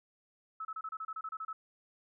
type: tone bursts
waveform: sine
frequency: 1300 Hz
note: E6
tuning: 24 cents flat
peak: -37 dBFS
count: 12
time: 0.6-1.53 s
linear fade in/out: 5 ms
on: 50 ms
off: 30 ms
effects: none